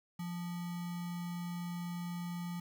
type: tone with sample-and-hold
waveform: sine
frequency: 174.1 Hz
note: F3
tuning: 5 cents flat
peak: -37 dBFS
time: 0.19-2.6 s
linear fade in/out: 5 ms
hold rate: 1050 Hz
effects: none